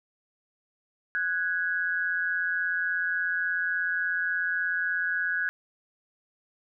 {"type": "tone pair together", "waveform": "sine", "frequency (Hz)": [1480, 1656.5], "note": ["F#6", "G#6"], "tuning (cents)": [0, -5], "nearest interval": "major second", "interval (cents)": 195, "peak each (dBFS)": -28, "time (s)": [1.15, 5.49], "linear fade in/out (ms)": 0, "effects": []}